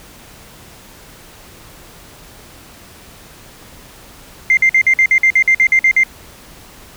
sine tone bursts, 2093 Hz, C7, in tune, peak -6 dBFS, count 13, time 4.5-6.035 s, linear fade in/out 2 ms, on 71 ms, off 51 ms, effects tanh soft clip ceiling -3 dBFS + pink hiss -40 dBFS RMS until 6.96 s

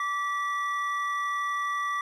triangle tone pair together, 1161.1 / 1948 Hz, D6 / B6, -20 / -24 cents, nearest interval major sixth, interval 896 cents, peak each -26 / -31 dBFS, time 0-2.01 s, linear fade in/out 2 ms, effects none

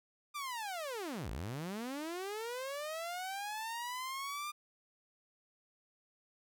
sawtooth linear two-way sweep, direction down then up, 1208 to 45.79 to 1208 Hz, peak -35 dBFS, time 0.34-4.52 s, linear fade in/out 20 ms, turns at 1.3 s, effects none

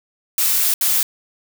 blue noise bursts at uneven times, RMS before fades -17 dBFS, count 2, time 0.38-0.74 / 0.81-1.03 s, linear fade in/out 2 ms, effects none

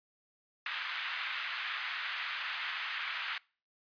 pink band-pass noise, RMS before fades -38 dBFS, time 0.66-3.38 s, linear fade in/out 2 ms, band 1300 to 3400 Hz, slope 24 dB/octave, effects noise-tail reverb RT60 0.4 s tail -25 dB re dry + resampled to 11025 Hz

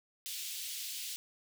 pink high-pass noise, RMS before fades -41 dBFS, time 0.26-1.16 s, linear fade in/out 0 ms, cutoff 2900 Hz, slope 24 dB/octave, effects none

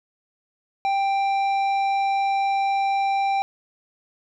triangle tone with tanh clipping, 787 Hz, G5, 7 cents sharp, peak -21 dBFS, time 0.85-3.42 s, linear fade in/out 0 ms, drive 14 dB, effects none

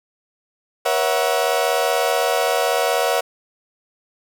35% pulse chord, F# dominant seventh, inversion first, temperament equal with one note detuned, 478.4 / 554.4 / 659.3 / 740 Hz, A#4 / C#5 / E5 / F#5, +45 / 0 / 0 / 0 cents, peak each -21 dBFS, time 0.85-3.21 s, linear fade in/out 10 ms, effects none

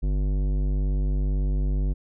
sine tone with tanh clipping, 49 Hz, G1, in tune, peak -23 dBFS, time 0.02-1.94 s, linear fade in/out 20 ms, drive 15 dB, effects none

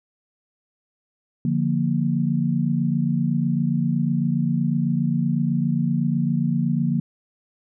sine chord, Bb major, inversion first, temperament equal, 146.83 / 174.61 / 233.1 Hz, D3 / F3 / Bb3, 0 / 0 / 0 cents, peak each -23 dBFS, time 1.45-7 s, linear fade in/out 2 ms, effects none

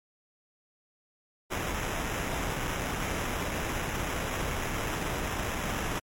pink noise with sample-and-hold, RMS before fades -32 dBFS, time 1.5-6 s, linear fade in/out 20 ms, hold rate 4410 Hz, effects MP3 64 kbps

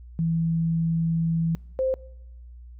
sine tone pair in turn, 164.81 / 523.2 Hz, E3 / C5, 0 / 0 cents, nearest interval octave + minor sixth, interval 2000 cents, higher second, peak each -21 dBFS, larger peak neither, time 0.19-1.55 / 1.79-1.94 s, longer first, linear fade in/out 0 ms, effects noise-tail reverb RT60 0.9 s tail -24 dB re dry + added 60 Hz sine -41 dBFS peak until 2.79 s

